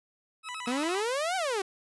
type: tone with vibrato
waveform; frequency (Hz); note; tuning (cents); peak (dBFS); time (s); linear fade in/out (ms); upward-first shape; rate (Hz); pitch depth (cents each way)
20% pulse; 1129; C#6; +31; -31; 0.43-1.04; 50; square; 8.7; 230
type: exponential two-way sweep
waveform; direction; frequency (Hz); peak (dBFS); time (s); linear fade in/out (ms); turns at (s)
sawtooth; up then down; 233.1 to 779 to 368; -24; 0.67-1.62; 5; 1.36
effects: resampled to 24000 Hz